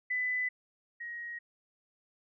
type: tone pair in turn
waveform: sine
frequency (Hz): 2000 / 1887.7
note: B6 / A#6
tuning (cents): +21 / +21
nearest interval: minor second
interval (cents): 100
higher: first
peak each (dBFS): -29 / -38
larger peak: first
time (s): 0.1-0.49 / 1-1.39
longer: neither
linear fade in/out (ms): 10
effects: none